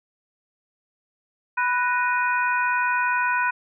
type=harmonic tone with a mistuned harmonic; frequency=493.9 Hz; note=B4; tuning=in tune; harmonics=2 / 3 / 4 / 5; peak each=-23 / -23 / -32 / -29 dBFS; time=1.57-3.51 s; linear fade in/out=10 ms; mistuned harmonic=4; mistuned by=-100 cents; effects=none